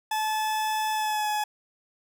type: tone with pitch glide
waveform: 40% pulse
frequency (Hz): 865 to 845.7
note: A5 to G#5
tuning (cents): -30 to +31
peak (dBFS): -24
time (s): 0.11-1.44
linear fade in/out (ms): 5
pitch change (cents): -39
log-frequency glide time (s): 0.93-1.29
effects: none